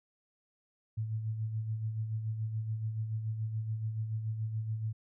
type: tone with tremolo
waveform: sine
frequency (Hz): 110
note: A2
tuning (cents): 0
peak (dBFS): -30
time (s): 0.97-4.93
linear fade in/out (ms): 10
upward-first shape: sine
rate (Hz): 7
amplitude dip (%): 50
effects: none